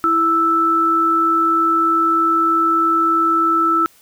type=tone pair together; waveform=sine; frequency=329.6 / 1318.4 Hz; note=E4 / E6; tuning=0 / 0 cents; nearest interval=2 octaves; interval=2400 cents; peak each=-20 / -13 dBFS; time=0.04-3.86 s; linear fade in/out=0 ms; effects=white hiss -51 dBFS RMS until 4.01 s